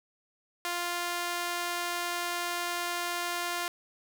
sawtooth tone with high-pass filter, 349.2 Hz, F4, in tune, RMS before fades -33 dBFS, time 0.65-3.68 s, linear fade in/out 0 ms, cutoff 850 Hz, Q 0.71, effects 9-bit

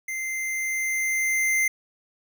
square tone with level ramp, 2083 Hz, C7, 8 cents flat, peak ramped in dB -29 to -20 dBFS, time 0.08-1.68 s, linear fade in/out 5 ms, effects none

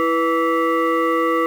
sine tone with frequency modulation, 329.6 Hz, E4, in tune, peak -15 dBFS, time 0-1.46 s, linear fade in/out 0 ms, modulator 821 Hz, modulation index 1.5, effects 7-bit

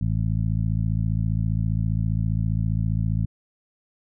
harmonic tone, 55 Hz, A1, in tune, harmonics 1 / 2 / 3 / 4, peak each -27 / -23 / -26 / -34 dBFS, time 0.01-3.26 s, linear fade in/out 5 ms, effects none

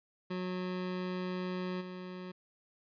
25% pulse tone with level steps, 182.7 Hz, F#3, 22 cents flat, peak -31 / -38 dBFS, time 0.3-2.32 s, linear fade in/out 10 ms, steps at 1.8 s, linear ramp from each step 20 ms, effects resampled to 11025 Hz

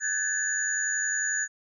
sine tone cluster, 1529 / 1661 / 1752 / 6750 Hz, G6 / G#6 / A6 / G#8, -44 / 0 / -8 / +27 cents, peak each -35 / -31 / -33 / -28 dBFS, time 0-1.48 s, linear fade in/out 50 ms, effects none

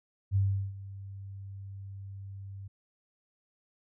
sine tone with ADSR envelope, 98 Hz, G2, in tune, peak -22 dBFS, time 0.31-2.68 s, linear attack 48 ms, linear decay 370 ms, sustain -18 dB, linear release 9 ms, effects none

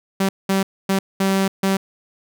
sawtooth tone bursts at uneven times, 193.4 Hz, G3, 23 cents flat, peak -12 dBFS, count 5, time 0.2-0.29 / 0.49-0.63 / 0.89-0.99 / 1.2-1.48 / 1.63-1.77 s, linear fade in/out 5 ms, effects none

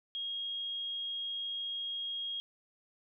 sine tone, 3267 Hz, G#7, 29 cents flat, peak -35 dBFS, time 0.15-2.4 s, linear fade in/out 0 ms, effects none

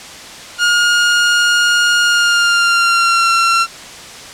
sawtooth tone with pitch glide, 1426 to 1361.6 Hz, F6 to F6, +36 to -44 cents, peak -6 dBFS, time 0.58-3.67 s, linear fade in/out 50 ms, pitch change -80 cents, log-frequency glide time 2.02-3.31 s, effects white hiss -32 dBFS RMS until 4.33 s + low-pass 7000 Hz 12 dB/octave

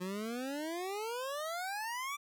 25% pulse exponential sweep, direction up, 178.2 to 1179 Hz, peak -33 dBFS, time 0-2.17 s, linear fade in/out 20 ms, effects none

